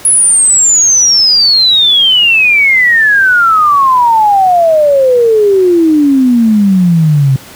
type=exponential sweep; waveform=sine; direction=down; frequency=10548 to 130.81 Hz; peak=-4 dBFS; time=0.05-7.36 s; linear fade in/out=2 ms; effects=pink hiss -32 dBFS RMS until 7.55 s + high-pass 80 Hz 12 dB/octave